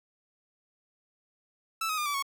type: tone with pitch steps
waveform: sawtooth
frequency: 1318.5 / 1261.9 / 1207.7 / 1155.8 / 1106.2 Hz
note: E6 / D#6 / D6 / D6 / C#6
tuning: 0 / +24 / +48 / -28 / -4 cents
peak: -25 dBFS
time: 1.81-2.225 s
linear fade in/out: 5 ms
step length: 83 ms
effects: none